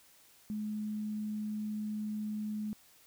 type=tone; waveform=sine; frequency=212.3 Hz; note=G#3; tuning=38 cents sharp; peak=-34 dBFS; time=0.5-2.73 s; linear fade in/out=0 ms; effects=white hiss -62 dBFS RMS until 3.06 s